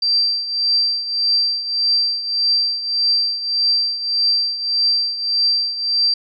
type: tone with tremolo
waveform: sine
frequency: 4699 Hz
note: D8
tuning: in tune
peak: -12 dBFS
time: 0.02-6.14 s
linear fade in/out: 5 ms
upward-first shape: triangle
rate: 1.7 Hz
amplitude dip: 75%
effects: none